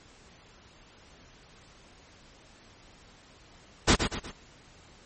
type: noise with echo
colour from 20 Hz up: pink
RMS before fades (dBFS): -19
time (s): 3.87-3.96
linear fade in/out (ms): 20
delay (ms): 120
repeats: 3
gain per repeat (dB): -7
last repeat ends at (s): 4.32
effects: pink hiss -55 dBFS RMS until 5.05 s + MP3 32 kbps